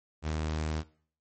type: tone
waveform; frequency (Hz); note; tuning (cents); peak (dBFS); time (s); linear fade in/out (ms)
sawtooth; 77.78; D#2; 0; -26; 0.22-0.84; 50
effects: noise-tail reverb RT60 0.5 s tail -20 dB re dry + MP3 32 kbps